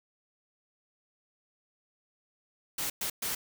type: noise bursts at uneven times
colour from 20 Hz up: white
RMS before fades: -33 dBFS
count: 3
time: 2.78-2.9 / 3.01-3.1 / 3.22-3.35 s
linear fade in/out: 5 ms
effects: none